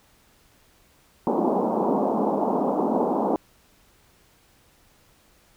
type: band-pass noise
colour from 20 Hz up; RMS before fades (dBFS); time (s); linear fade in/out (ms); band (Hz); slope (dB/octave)
pink; -23; 1.27-3.36; 0; 200 to 980; 48
effects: pink hiss -59 dBFS RMS until 5.56 s